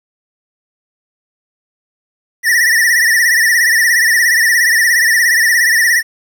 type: tone with vibrato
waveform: square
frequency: 1864.7 Hz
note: A#6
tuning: in tune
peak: -9 dBFS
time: 2.43-6.03 s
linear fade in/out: 50 ms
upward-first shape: triangle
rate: 17 Hz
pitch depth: 120 cents each way
effects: 8-bit